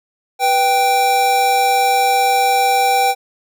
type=tone pair together; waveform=square; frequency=493.3 / 783 Hz; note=B4 / G5; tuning=-2 / -2 cents; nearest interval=minor sixth; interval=800 cents; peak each=-22 / -13 dBFS; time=0.39-3.15 s; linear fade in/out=50 ms; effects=none